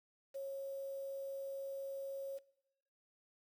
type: tone with quantisation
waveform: sine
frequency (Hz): 547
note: C#5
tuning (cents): -23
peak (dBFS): -40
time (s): 0.34-2.39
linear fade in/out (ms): 20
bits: 10
effects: noise-tail reverb RT60 0.9 s tail -21 dB re dry